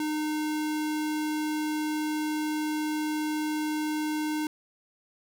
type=tone; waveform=square; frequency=305.7 Hz; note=D#4; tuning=30 cents flat; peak=-28 dBFS; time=0-4.47 s; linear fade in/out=2 ms; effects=none